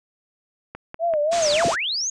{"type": "click train", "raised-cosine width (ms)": 0.5, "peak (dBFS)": -19, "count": 6, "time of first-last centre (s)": [0.75, 1.719], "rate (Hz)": 5.16}
{"type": "tone with vibrato", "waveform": "sine", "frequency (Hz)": 635, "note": "D#5", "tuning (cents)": 35, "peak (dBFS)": -18, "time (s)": [0.99, 1.73], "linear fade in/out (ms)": 50, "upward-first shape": "sine", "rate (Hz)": 3.4, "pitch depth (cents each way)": 140}
{"type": "low-pass noise", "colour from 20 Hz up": "white", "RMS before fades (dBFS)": -30, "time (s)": [1.31, 1.76], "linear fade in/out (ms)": 20, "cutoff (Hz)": 8000, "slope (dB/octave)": 48}
{"type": "linear two-way sweep", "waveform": "sine", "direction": "down then up", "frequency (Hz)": [6780, 82.3, 6780], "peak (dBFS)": -22, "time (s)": [1.42, 2.1], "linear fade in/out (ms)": 5, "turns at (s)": 1.66}
{"effects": []}